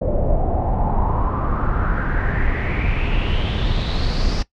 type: noise with low-pass filter sweep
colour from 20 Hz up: brown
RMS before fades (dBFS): -19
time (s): 0.01-4.43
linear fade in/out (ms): 10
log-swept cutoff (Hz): 550 to 5200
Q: 5.2
effects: noise-tail reverb RT60 0.1 s tail -17 dB re dry